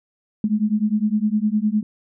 sine beating tone pair, 207.7 / 217.5 Hz, G#3 / A3, 0 / -20 cents, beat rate 9.8 Hz, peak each -20 dBFS, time 0.44-1.83 s, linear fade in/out 2 ms, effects none

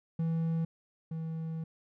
triangle tone pair in turn, 163.8 / 161.64 Hz, E3 / E3, -11 / -34 cents, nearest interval unison, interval 23 cents, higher first, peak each -26 / -32 dBFS, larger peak first, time 0.19-0.65 / 1.11-1.64 s, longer second, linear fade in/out 5 ms, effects none

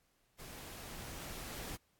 pink noise with level ramp, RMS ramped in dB -50 to -44 dBFS, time 0.38-1.77 s, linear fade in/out 20 ms, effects pink hiss -75 dBFS RMS until 1.99 s + AAC 64 kbps

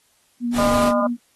sine tone with vibrato, 239.8 Hz, A#3, 49 cents sharp, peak -20 dBFS, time 0.4-1.17 s, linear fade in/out 50 ms, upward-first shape triangle, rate 9.1 Hz, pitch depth 24 cents each way
pink noise, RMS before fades -27 dBFS, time 0.52-0.93 s, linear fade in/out 50 ms
harmonic tone, 202.9 Hz, G#3, 40 cents flat, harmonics 3 / 4 / 5 / 6 / 7, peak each -19 / -32 / -26 / -25 / -35 dBFS, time 0.58-1.07 s, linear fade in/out 5 ms
effects white hiss -61 dBFS RMS until 1.35 s + AAC 32 kbps

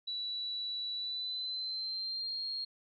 sine tone with pitch glide, 3939 to 4246 Hz, B7 to C8, -5 to +25 cents, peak -35 dBFS, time 0.07-2.65 s, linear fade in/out 10 ms, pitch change +130 cents, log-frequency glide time 0.95-2.47 s, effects none

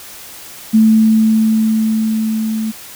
sine tone with level ramp, 220 Hz, A3, in tune, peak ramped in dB -5 to -16 dBFS, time 0.73-2.72 s, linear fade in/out 20 ms, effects white hiss -34 dBFS RMS until 2.95 s

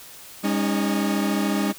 40% pulse chord, Ab suspended fourth, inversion none, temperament equal with one note detuned, 202.4 / 277.2 / 311.1 Hz, Ab3 / Db4 / Eb4, -44 / 0 / 0 cents, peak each -22 / -27 / -26 dBFS, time 0.43-1.73 s, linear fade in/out 20 ms, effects white hiss -43 dBFS RMS until 1.78 s

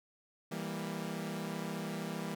sawtooth chord, E diminished, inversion none, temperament equal with one note detuned, 164.81 / 198.05 / 233.1 Hz, E3 / G3 / Bb3, 0 / +18 / 0 cents, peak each -37 / -37 / -39 dBFS, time 0.51-2.35 s, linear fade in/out 10 ms, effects none

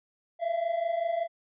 triangle tone pair together, 654.7 / 680 Hz, E5 / F5, -12 / -46 cents, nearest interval minor second, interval 66 cents, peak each -30 / -26 dBFS, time 0.39-1.28 s, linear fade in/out 50 ms, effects resampled to 8000 Hz

